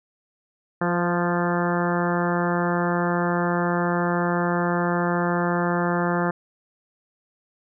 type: harmonic tone with a mistuned harmonic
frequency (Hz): 174.61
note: F3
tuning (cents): 0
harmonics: 1 / 2 / 3 / 4 / 5 / 6 / 7 / 8 / 9 / 10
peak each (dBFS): -24 / -27 / -29 / -30 / -31 / -32 / -32 / -33 / -34 / -34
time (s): 0.81-6.31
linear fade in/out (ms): 5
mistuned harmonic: 3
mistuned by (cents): -17
effects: none